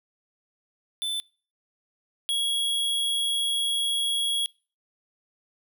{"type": "tone pair in turn", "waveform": "square", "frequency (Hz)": [3520, 3322], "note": ["A7", "G#7"], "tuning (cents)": [0, 0], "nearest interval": "minor second", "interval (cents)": 100, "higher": "first", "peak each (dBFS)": [-27, -24], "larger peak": "second", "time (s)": [[1.02, 1.2], [2.29, 4.46]], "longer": "second", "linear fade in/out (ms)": 0, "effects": ["noise-tail reverb RT60 0.4 s tail -26 dB re dry"]}